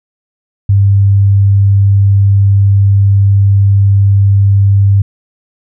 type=tone; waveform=sine; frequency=99.3 Hz; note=G2; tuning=23 cents sharp; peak=-4 dBFS; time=0.69-5.02 s; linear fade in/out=5 ms; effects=none